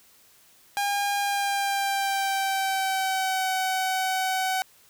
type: tone with pitch glide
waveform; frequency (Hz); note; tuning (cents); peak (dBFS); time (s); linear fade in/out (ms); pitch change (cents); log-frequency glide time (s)
sawtooth; 808 to 753.9; G#5 to F#5; -48 to +32; -20; 0.77-4.62; 0; -120; 1.18-3.5
effects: white hiss -57 dBFS RMS until 4.89 s